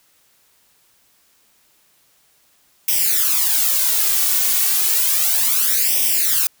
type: noise with flanger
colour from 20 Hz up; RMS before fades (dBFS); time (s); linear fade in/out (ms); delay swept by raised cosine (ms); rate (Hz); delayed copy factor
blue; -17; 2.88-6.47; 2; 0.35 to 2.75; 0.32; +0.9
effects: white hiss -58 dBFS RMS until 6.6 s